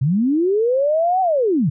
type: linear two-way sweep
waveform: sine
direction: up then down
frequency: 121.1 to 767 to 121.1 Hz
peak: -14 dBFS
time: 0.01-1.7 s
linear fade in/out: 10 ms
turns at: 1.21 s
effects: none